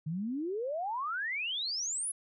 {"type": "exponential sweep", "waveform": "sine", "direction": "up", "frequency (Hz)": [148.3, 10870], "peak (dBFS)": -32, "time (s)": [0.06, 2.12], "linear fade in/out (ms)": 10, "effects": []}